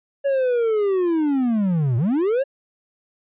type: linear two-way sweep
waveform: triangle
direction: down then up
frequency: 564 to 111.4 to 564 Hz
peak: -15 dBFS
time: 0.24-2.44 s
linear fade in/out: 20 ms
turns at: 1.97 s
effects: resampled to 8000 Hz